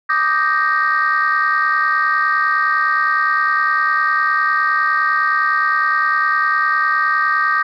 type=chord; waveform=sine; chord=Eb major seventh; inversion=third; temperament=equal; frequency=1174.7 / 1244.5 / 1568 / 1864.7 Hz; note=D6 / Eb6 / G6 / Bb6; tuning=0 / 0 / 0 / 0 cents; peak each=-18 dBFS; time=0.09-7.63 s; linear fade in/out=10 ms; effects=tanh soft clip ceiling -7 dBFS